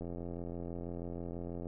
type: click train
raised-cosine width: 2 ms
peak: -29 dBFS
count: 144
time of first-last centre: 0.01-1.669 s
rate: 86.2 Hz
effects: none